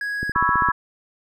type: tone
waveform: triangle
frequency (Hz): 1661.2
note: G#6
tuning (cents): 0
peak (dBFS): -22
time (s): 0.01-0.32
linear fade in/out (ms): 2
type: click train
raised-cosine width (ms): 3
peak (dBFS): -16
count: 8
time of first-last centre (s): 0.23-0.688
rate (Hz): 15.3
type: chord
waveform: sine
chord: C# minor seventh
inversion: third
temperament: equal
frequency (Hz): 987.8 / 1108.7 / 1318.5 / 1661.2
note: B5 / C#6 / E6 / G#6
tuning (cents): 0 / 0 / 0 / 0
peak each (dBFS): -22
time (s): 0.35-0.72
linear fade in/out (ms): 10
effects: none